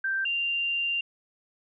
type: tone pair in turn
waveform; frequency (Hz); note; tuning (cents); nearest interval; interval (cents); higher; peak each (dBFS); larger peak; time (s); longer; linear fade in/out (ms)
sine; 1568 / 2783; G6 / F7; 0 / -7; minor seventh; 993; second; -25; neither; 0.04-0.25 / 0.25-1.01; second; 5
effects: none